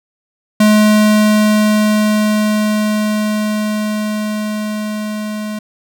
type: tone with level ramp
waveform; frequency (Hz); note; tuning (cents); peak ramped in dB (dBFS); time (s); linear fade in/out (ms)
square; 212.5; G#3; +40; -7 to -21; 0.6-5.59; 5
effects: none